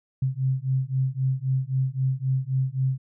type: beating tone pair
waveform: sine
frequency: 130 / 133.8 Hz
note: C3 / C3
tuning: -11 / +39 cents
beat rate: 3.8 Hz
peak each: -25 dBFS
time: 0.22-2.98 s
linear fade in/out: 5 ms
effects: none